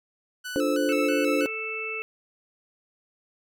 sawtooth tone with vibrato, 1396.9 Hz, F6, in tune, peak -29 dBFS, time 0.44-1.47 s, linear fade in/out 20 ms, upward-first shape square, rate 3.1 Hz, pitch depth 110 cents each way
sine chord, D minor seventh, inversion none, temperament equal, 293.7 / 349.2 / 440 / 523.3 Hz, D4 / F4 / A4 / C5, 0 / 0 / 0 / 0 cents, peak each -25 / -31 / -30 / -26 dBFS, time 0.56-1.46 s, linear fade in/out 0 ms
harmonic tone, 440 Hz, A4, in tune, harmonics 1 / 3 / 5 / 6, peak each -36 / -40 / -38 / -31 dBFS, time 0.89-2.02 s, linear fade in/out 0 ms
effects none

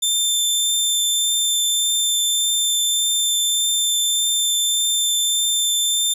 20% pulse tone with vibrato, 3564 Hz, A7, 22 cents sharp, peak -11 dBFS, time 0.02-6.14 s, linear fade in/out 10 ms, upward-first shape triangle, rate 1.7 Hz, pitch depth 9 cents each way, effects none

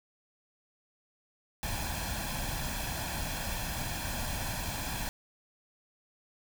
pink noise with comb filter, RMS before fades -35 dBFS, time 1.63-5.09 s, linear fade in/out 0 ms, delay 1.2 ms, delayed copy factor +0.65, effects none

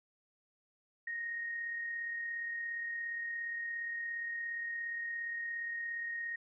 sine tone with amplitude modulation, 1864.7 Hz, A#6, in tune, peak -35 dBFS, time 1.07-6.36 s, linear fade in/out 5 ms, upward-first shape sine, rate 37.2 Hz, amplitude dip 30%, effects none

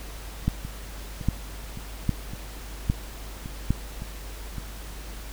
two click trains, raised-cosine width 5 ms, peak -9 / -22 dBFS, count 5 / 8, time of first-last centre 0.48-3.706 / 0.65-4.583 s, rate 1.24 / 1.78 Hz, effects added 50 Hz sine -37 dBFS peak until 5.32 s + pink hiss -43 dBFS RMS until 5.32 s

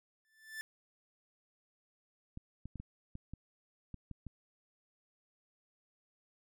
45% pulse tone with exponential growth, 1760 Hz, A6, in tune, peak -38 dBFS, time 0.25-0.61 s, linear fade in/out 0 ms, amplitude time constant 77 ms
clicks, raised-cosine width 5 ms, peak -32 dBFS, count 9, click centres 2.374 / 2.656 / 2.757 / 2.8 / 3.154 / 3.336 / 3.943 / 4.113 / 4.267 s
effects none

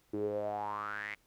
sawtooth tone with band-pass filter sweep, 103.83 Hz, G#2, in tune, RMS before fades -37 dBFS, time 0.13-1.15 s, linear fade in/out 10 ms, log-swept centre 340 to 2200 Hz, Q 8.6, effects pink hiss -70 dBFS RMS until 1.26 s

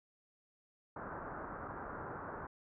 white low-pass noise, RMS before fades -45 dBFS, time 0.96-2.47 s, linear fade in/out 5 ms, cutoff 1500 Hz, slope 48 dB/octave, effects none

